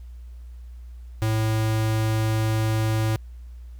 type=tone; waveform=square; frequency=110 Hz; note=A2; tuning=in tune; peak=-21 dBFS; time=1.22-3.16 s; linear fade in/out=0 ms; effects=added 60 Hz sine -37 dBFS peak until 3.79 s + pink hiss -64 dBFS RMS until 3.79 s